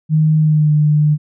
sine tone with pitch glide, 155.56 to 150.35 Hz, D#3 to D3, 0 to +41 cents, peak -9 dBFS, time 0.09-1.18 s, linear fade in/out 50 ms, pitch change -59 cents, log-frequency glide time 0.39-0.73 s, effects none

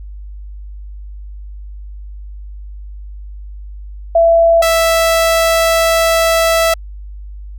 sine / sawtooth tone pair in turn, 668 / 659.2 Hz, E5 / E5, +23 / 0 cents, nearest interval unison, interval 23 cents, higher first, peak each -6 dBFS, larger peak neither, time 4.15-4.62 / 4.62-6.74 s, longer second, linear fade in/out 5 ms, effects added 50 Hz sine -27 dBFS peak until 7.58 s

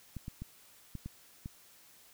clicks, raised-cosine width 5 ms, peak -28 dBFS, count 6, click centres 0.167 / 0.281 / 0.42 / 0.953 / 1.06 / 1.459 s, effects white hiss -60 dBFS RMS until 2.13 s

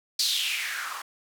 blue noise with band-pass filter sweep, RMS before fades -29 dBFS, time 0.19-1.02 s, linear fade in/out 5 ms, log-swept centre 4700 to 1000 Hz, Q 4.3, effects none

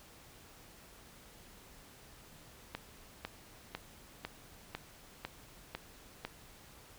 click train, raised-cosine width 0.3 ms, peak -22 dBFS, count 8, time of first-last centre 2.75-6.25 s, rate 2 Hz, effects pink hiss -57 dBFS RMS until 6.98 s

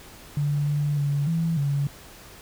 sine tone with pitch steps, 145.3 / 146.4 / 143 / 164.9 / 141.7 Hz, D3 / D3 / D3 / E3 / C#3, -18 / -5 / -46 / +1 / +38 cents, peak -21 dBFS, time 0.37-1.87 s, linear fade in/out 2 ms, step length 300 ms, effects pink hiss -46 dBFS RMS until 2.41 s

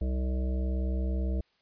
harmonic tone with a mistuned harmonic, 64.3 Hz, C2, 30 cents flat, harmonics 1 / 3 / 5 / 7 / 9 / 10, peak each -27 / -37 / -41 / -44 / -46 / -47 dBFS, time 0.01-1.41 s, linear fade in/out 5 ms, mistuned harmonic 10, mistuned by -17 cents, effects white hiss -70 dBFS RMS until 1.61 s + resampled to 11025 Hz

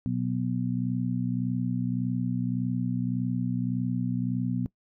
harmonic tone, 61.74 Hz, B1, in tune, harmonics 2 / 3 / 4, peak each -30 / -30 / -30 dBFS, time 0.06-4.66 s, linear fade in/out 0 ms, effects noise-tail reverb RT60 0.1 s tail -21 dB re dry

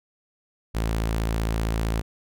sawtooth tone, 55.4 Hz, A1, 13 cents sharp, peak -19 dBFS, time 0.74-2.02 s, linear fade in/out 20 ms, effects none

